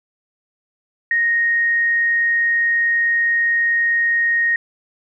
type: tone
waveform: sine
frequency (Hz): 1864.7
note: A#6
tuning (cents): 0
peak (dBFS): -14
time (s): 1.11-4.56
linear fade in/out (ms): 2
effects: none